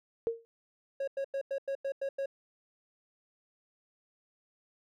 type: tone with exponential decay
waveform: sine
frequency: 460 Hz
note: A#4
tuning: 23 cents flat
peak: -24 dBFS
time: 0.27-0.45 s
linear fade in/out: 0 ms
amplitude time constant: 38 ms
type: tone bursts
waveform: triangle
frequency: 548 Hz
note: C#5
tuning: 20 cents flat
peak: -29 dBFS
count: 8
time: 1-2.259 s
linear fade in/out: 5 ms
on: 76 ms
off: 93 ms
effects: none